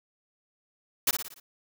white noise with echo, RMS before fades -23 dBFS, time 1.07-1.11 s, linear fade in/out 5 ms, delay 58 ms, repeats 5, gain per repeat -6 dB, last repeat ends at 1.4 s, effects none

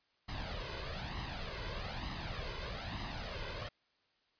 pink noise with flanger, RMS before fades -41 dBFS, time 0.28-3.69 s, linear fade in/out 10 ms, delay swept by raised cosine 1 to 2 ms, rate 1.1 Hz, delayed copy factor +0.65, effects white hiss -75 dBFS RMS until 4.39 s + resampled to 11025 Hz

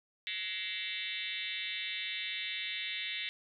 sine tone with frequency modulation, 2870 Hz, F7, 47 cents sharp, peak -35 dBFS, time 0.27-3.29 s, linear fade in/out 0 ms, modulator 197 Hz, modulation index 5, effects none

